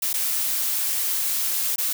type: noise with dropouts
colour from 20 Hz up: blue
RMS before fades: -24 dBFS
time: 0.02-1.93 s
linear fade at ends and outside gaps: 5 ms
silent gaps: 0.131-0.139 / 1.76-1.781 s
effects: none